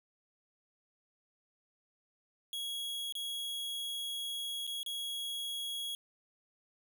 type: tone with dropouts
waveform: 45% pulse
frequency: 3322 Hz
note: G#7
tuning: in tune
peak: -36 dBFS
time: 2.53-5.95 s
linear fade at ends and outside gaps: 1 ms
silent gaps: 3.124-3.152 / 4.668-4.675 / 4.831-4.862 s
effects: none